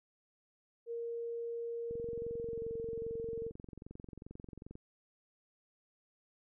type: tone with pitch glide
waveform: sine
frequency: 466.8 to 457.5 Hz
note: A#4 to A#4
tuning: +2 to -32 cents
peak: -37 dBFS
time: 0.86-3.52 s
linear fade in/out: 50 ms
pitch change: -34 cents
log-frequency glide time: 2.37-2.64 s
type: click train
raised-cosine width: 3 ms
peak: -35 dBFS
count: 65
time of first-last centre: 1.91-4.754 s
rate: 22.5 Hz
effects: none